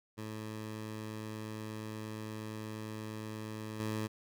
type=tone with level steps; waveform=15% pulse; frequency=108.5 Hz; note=A2; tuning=24 cents flat; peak=-34 / -28 dBFS; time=0.17-4.08 s; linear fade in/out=20 ms; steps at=3.8 s; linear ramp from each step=2 ms; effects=none